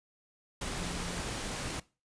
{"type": "tone in noise", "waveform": "sine", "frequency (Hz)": 175.8, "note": "F3", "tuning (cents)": 12, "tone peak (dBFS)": -41, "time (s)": [0.76, 1.2], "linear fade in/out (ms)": 5, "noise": "pink", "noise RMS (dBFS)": -37, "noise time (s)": [0.61, 1.8], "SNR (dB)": -7, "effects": ["noise-tail reverb RT60 0.3 s tail -20 dB re dry", "resampled to 22050 Hz"]}